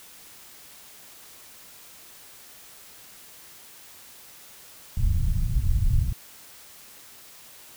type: low-pass noise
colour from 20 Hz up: pink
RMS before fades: -22 dBFS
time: 4.97-6.13 s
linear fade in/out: 5 ms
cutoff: 120 Hz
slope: 24 dB/octave
effects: white hiss -48 dBFS RMS until 7.76 s